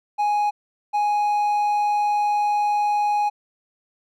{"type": "tone pair in turn", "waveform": "triangle", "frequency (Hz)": [830.6, 830.6], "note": ["G#5", "G#5"], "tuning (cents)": [0, 0], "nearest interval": "unison", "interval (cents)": 0, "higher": "neither", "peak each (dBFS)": -16, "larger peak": "neither", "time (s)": [[0.18, 0.51], [0.93, 3.3]], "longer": "second", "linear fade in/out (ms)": 20, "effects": []}